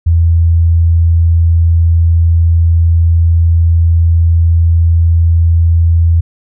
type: tone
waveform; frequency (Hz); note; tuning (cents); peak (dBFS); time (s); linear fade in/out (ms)
sine; 83.4; E2; +21; -5; 0.06-6.21; 10
effects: none